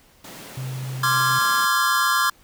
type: high-pass noise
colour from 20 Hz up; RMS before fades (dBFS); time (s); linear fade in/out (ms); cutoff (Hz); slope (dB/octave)
pink; -40; 0.24-1.65; 5; 120; 48
type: tone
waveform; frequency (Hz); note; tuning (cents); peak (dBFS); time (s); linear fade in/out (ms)
sine; 130.3; C3; -7; -27; 0.57-1.39; 5
type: chord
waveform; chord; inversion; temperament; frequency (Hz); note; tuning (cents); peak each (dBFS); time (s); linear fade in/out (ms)
square; D half-diminished seventh; third; equal with one note detuned; 1046.5 / 1174.7 / 1380.1 / 1661.2; C6 / D6 / F6 / Ab6; 0 / 0 / -21 / 0; -24; 1.03-2.3; 5
effects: pink hiss -55 dBFS RMS until 2.43 s